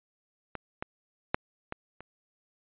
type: clicks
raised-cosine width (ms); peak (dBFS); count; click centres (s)
0.5; -20 / -18 / -9 / -19 / -29; 5; 0.553 / 0.825 / 1.345 / 1.724 / 2.006
effects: resampled to 8000 Hz